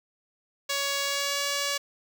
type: tone with pitch glide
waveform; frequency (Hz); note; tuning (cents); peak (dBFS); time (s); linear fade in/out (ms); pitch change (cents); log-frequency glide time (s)
5% pulse; 560 to 566.8; C#5 to C#5; +18 to +38; -15; 0.69-1.78; 10; +20; 1.01-1.45
effects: none